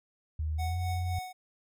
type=tone with pitch glide; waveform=sine; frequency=77.4 to 88.4 Hz; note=D#2 to F2; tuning=-9 to +22 cents; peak=-29 dBFS; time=0.39-1.19 s; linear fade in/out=5 ms; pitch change=+231 cents; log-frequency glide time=0.56-0.78 s
type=tone with tremolo; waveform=square; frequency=739 Hz; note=F#5; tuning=2 cents flat; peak=-35 dBFS; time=0.58-1.33 s; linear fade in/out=20 ms; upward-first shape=triangle; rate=3.8 Hz; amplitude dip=65%
effects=none